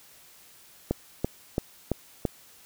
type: click train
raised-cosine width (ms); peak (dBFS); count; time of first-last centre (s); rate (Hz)
2; -11; 5; 0.91-2.252; 2.98
effects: white hiss -54 dBFS RMS until 2.65 s